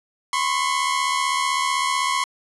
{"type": "tone pair together", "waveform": "sawtooth", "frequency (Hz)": [1012.2, 1088], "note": ["B5", "C#6"], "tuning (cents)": [42, -33], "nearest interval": "minor second", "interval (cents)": 125, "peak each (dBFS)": [-20, -18], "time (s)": [0.33, 2.24], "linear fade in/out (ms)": 2, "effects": ["resampled to 24000 Hz"]}